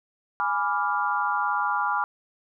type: chord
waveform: sine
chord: G# diminished seventh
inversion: none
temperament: equal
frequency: 830.6 / 987.8 / 1174.7 / 1396.9 Hz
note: G#5 / B5 / D6 / F6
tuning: 0 / 0 / 0 / 0 cents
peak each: -28 dBFS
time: 0.4-2.04 s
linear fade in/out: 0 ms
effects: none